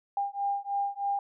sine beating tone pair, 800 / 803.2 Hz, G5 / G5, +35 / +42 cents, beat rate 3.2 Hz, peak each -31 dBFS, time 0.17-1.19 s, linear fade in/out 2 ms, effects none

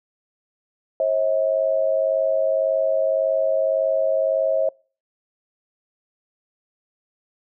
sine tone pair together, 538 / 639.8 Hz, C5 / D#5, +48 / +48 cents, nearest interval minor third, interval 300 cents, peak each -20 dBFS, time 1-4.69 s, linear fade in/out 2 ms, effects noise-tail reverb RT60 0.4 s tail -26 dB re dry

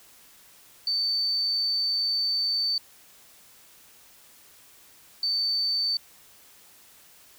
sine tone bursts at uneven times, 4551 Hz, C#8, 45 cents sharp, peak -23 dBFS, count 2, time 0.87-2.78 / 5.23-5.97 s, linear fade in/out 2 ms, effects white hiss -54 dBFS RMS until 7.38 s

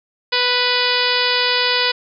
harmonic tone, 493.9 Hz, B4, in tune, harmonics 1 / 2 / 3 / 4 / 5 / 6 / 7 / 8 / 9 / 10, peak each -24 / -24 / -24 / -24 / -24 / -24 / -24 / -24 / -24 / -24 dBFS, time 0.32-1.92 s, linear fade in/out 10 ms, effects none

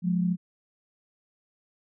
sine tone pair together, 177.26 / 210.8 Hz, F3 / G#3, +26 / +26 cents, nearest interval minor third, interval 300 cents, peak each -23 / -30 dBFS, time 0.02-0.37 s, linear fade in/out 50 ms, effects none

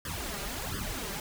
pink noise with flanger, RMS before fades -36 dBFS, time 0.05-1.2 s, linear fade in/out 2 ms, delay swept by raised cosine 0.61 to 5.11 ms, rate 1.4 Hz, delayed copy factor +1, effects none

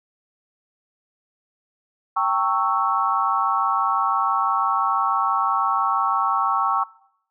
sine chord, G diminished seventh, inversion none, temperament equal with one note detuned, 784 / 910 / 1108.7 / 1318.5 Hz, G5 / Bb5 / Db6 / Fb6, 0 / -42 / 0 / 0 cents, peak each -25 / -25 / -21 / -24 dBFS, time 2.16-6.84 s, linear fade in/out 10 ms, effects noise-tail reverb RT60 0.7 s tail -21 dB re dry

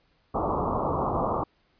white low-pass noise, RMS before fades -27 dBFS, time 0.34-1.44 s, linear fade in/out 5 ms, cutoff 1200 Hz, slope 96 dB/octave, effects pink hiss -67 dBFS RMS until 1.79 s + resampled to 11025 Hz

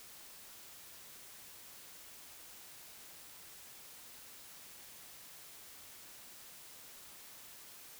silence, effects white hiss -54 dBFS RMS until 7.99 s

